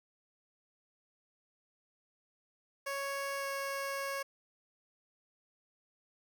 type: tone with pitch glide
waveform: 15% pulse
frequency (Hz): 554.4 to 551.2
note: C#5 to C#5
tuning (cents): 0 to -10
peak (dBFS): -29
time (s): 2.86-4.23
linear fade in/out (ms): 10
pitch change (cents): -10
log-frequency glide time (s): 3.39-3.45
effects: 11-bit